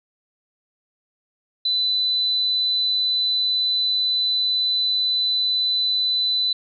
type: tone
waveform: sine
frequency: 4001 Hz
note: B7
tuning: 22 cents sharp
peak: -18 dBFS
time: 1.65-6.53 s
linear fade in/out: 5 ms
effects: none